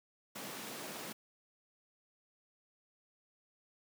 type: high-pass noise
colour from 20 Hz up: pink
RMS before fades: -45 dBFS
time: 0.35-1.13 s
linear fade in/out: 10 ms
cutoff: 170 Hz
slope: 24 dB/octave
effects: none